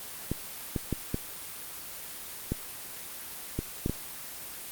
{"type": "clicks", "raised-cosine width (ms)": 3, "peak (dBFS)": -15, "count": 8, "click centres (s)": [0.316, 0.762, 0.927, 1.144, 2.52, 3.59, 3.861, 3.896], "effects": ["white hiss -41 dBFS RMS until 4.71 s", "Opus 24 kbps"]}